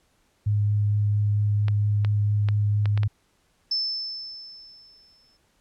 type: tone with vibrato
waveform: sine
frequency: 103.83 Hz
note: G#2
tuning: in tune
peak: -19 dBFS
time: 0.46-3.08 s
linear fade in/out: 10 ms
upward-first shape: triangle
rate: 4.4 Hz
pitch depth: 9 cents each way
type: clicks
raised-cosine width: 0.3 ms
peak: -17 dBFS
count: 6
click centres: 1.683 / 2.048 / 2.487 / 2.857 / 2.976 / 3.033 s
type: tone with exponential decay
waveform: sine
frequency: 5274 Hz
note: E8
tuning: in tune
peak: -21 dBFS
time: 3.71-5.37 s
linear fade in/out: 5 ms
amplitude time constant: 360 ms
effects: pink hiss -66 dBFS RMS until 5.6 s + low-pass 11000 Hz 12 dB/octave